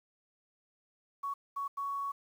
sine tone bursts at uneven times, 1117 Hz, C#6, 13 cents sharp, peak -33 dBFS, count 3, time 1.23-1.34 / 1.56-1.68 / 1.77-2.12 s, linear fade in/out 10 ms, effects 10-bit

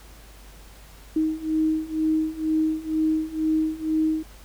sine beating tone pair, 313.2 / 315.3 Hz, D#4 / D#4, +11 / +23 cents, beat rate 2.1 Hz, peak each -25 / -23 dBFS, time 1.16-4.23 s, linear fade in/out 5 ms, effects added 50 Hz sine -45 dBFS peak until 4.44 s + pink hiss -50 dBFS RMS until 4.44 s

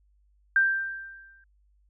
sine tone with exponential decay, 1576 Hz, G6, 9 cents sharp, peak -16 dBFS, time 0.56-1.44 s, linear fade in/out 2 ms, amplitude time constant 190 ms, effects added 50 Hz sine -61 dBFS peak until 1.89 s

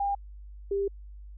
sine tone pair in turn, 802 / 397.4 Hz, G5 / G4, +39 / +24 cents, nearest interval octave, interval 1215 cents, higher first, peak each -25 dBFS, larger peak neither, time 0-0.15 / 0.71-0.88 s, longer second, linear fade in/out 5 ms, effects added 50 Hz sine -42 dBFS peak until 1.37 s

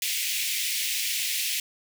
pink high-pass noise, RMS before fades -28 dBFS, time 0.02-1.6 s, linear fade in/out 2 ms, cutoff 2100 Hz, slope 48 dB/octave, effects none

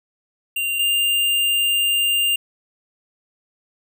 square tone pair in turn, 2780 / 2799 Hz, F7 / F7, -9 / +3 cents, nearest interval unison, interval 12 cents, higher second, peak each -21 / -17 dBFS, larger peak second, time 0.56-0.79 / 0.79-2.36 s, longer second, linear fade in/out 5 ms, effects none

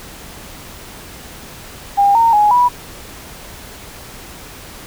sine tone with pitch steps, 803 / 918 / 835 / 979 Hz, G5 / A#5 / G#5 / B5, +41 / -27 / +9 / -15 cents, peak -8 dBFS, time 1.97-2.69 s, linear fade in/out 20 ms, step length 180 ms, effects pink hiss -35 dBFS RMS until 4.86 s

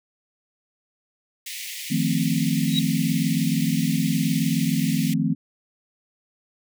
pink high-pass noise, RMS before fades -34 dBFS, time 1.46-5.14 s, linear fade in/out 5 ms, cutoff 1900 Hz, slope 96 dB/octave
sine chord, F dominant seventh, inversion third, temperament equal with one note detuned, 155.56 / 174.61 / 222.2 / 261.6 Hz, Eb3 / F3 / A3 / C4, 0 / 0 / +17 / 0 cents, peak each -25 dBFS, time 1.9-5.35 s, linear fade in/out 20 ms
sine tone with exponential growth, 3842 Hz, B7, 48 cents flat, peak -17 dBFS, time 2.65-2.79 s, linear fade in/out 1 ms, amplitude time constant 29 ms
effects none

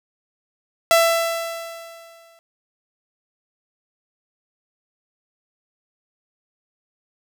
sawtooth tone with exponential decay, 667 Hz, E5, 20 cents sharp, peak -7 dBFS, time 0.91-2.39 s, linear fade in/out 0 ms, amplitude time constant 320 ms, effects none

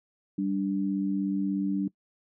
sine tone pair together, 195.47 / 292.1 Hz, G3 / D4, -5 / -9 cents, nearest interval perfect fifth, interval 696 cents, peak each -28 dBFS, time 0.38-1.88 s, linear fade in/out 5 ms, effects noise-tail reverb RT60 0.1 s tail -22 dB re dry

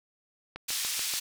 click train, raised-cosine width 0.3 ms, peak -22 dBFS, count 5, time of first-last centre 0.56-1.138 s, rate 6.92 Hz
pink band-pass noise, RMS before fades -32 dBFS, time 0.68-1.2 s, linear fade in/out 10 ms, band 3400 to 12000 Hz, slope 12 dB/octave
effects none

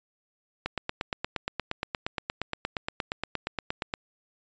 click train, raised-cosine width 0.3 ms, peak -13 dBFS, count 29, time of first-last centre 0.66-3.939 s, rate 8.54 Hz, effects resampled to 16000 Hz

